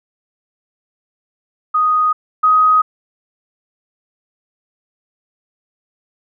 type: tone pair in turn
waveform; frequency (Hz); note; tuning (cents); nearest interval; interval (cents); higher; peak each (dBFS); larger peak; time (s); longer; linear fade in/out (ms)
sine; 1244.5 / 1256.1; D#6 / D#6; 0 / +16; unison; 16; second; -11 / -8; second; 1.74-2.13 / 2.43-2.82; neither; 10
effects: none